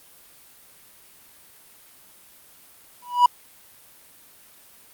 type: tone with exponential growth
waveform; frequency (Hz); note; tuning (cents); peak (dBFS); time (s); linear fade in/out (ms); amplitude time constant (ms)
triangle; 977; B5; -19; -6; 3.02-3.26; 5; 51
effects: white hiss -51 dBFS RMS until 4.93 s + Opus 32 kbps